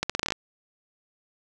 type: accelerating click train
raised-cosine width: 0.2 ms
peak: -8 dBFS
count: 9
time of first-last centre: 0.03-0.322 s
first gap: 66 ms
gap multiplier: 0.82
effects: none